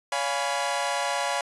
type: chord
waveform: sawtooth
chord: C# dominant seventh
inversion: none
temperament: equal with one note detuned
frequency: 565.7 / 698.5 / 830.6 / 987.8 Hz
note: C#5 / E#5 / G#5 / B5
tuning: +35 / 0 / 0 / 0 cents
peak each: -27 dBFS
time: 0.12-1.41 s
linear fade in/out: 2 ms
effects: resampled to 24000 Hz